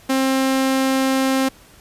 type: tone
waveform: sawtooth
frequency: 265.5 Hz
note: C4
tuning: 25 cents sharp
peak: -12 dBFS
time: 0.09-1.49 s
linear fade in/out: 10 ms
effects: pink hiss -48 dBFS RMS until 1.8 s + resampled to 32000 Hz